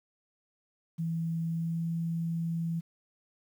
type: tone with pitch glide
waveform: sine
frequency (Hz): 164.81 to 166.34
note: E3 to E3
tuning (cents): 0 to +16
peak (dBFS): -29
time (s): 0.98-2.81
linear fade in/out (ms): 20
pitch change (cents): +16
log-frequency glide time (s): 1.48-1.86
effects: 10-bit